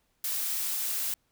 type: noise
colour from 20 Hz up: blue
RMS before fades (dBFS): -31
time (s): 0.24-1.14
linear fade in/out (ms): 2
effects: pink hiss -73 dBFS RMS until 1.31 s